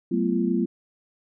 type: tone cluster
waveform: sine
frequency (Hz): 188.5 / 220.8 / 247.9 / 342.2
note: F#3 / A3 / B3 / F4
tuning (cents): +32 / +6 / +7 / -35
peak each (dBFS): -26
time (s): 0.11-0.66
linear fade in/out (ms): 10
effects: none